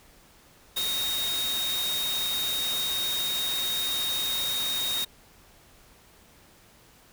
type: tone in noise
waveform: sine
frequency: 3729 Hz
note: A#7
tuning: in tune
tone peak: -27 dBFS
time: 0.76-5.05 s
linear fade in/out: 10 ms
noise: white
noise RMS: -33 dBFS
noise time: 0.76-5.05 s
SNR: +3 dB
effects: pink hiss -56 dBFS RMS until 7.12 s